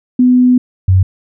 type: tone pair in turn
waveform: sine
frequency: 250.1 / 93.68 Hz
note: B3 / F#2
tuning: +22 / +22 cents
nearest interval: octave + perfect fourth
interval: 1700 cents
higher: first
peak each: -5 dBFS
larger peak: neither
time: 0.19-0.58 / 0.88-1.03 s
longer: first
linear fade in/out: 5 ms
effects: none